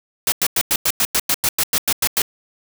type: noise bursts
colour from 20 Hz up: white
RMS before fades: -17 dBFS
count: 14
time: 0.27-2.219 s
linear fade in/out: 2 ms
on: 51 ms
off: 95 ms
effects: none